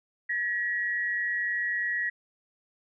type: tone pair together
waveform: sine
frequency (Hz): 1716.2 / 1913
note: A6 / A#6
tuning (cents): -44 / +44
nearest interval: major second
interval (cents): 188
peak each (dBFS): -34 / -27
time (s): 0.29-2.1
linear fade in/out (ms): 10
effects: none